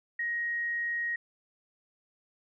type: tone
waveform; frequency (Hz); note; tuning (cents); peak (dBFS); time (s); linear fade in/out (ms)
sine; 1882; A#6; +16; -29; 0.19-1.16; 5
effects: none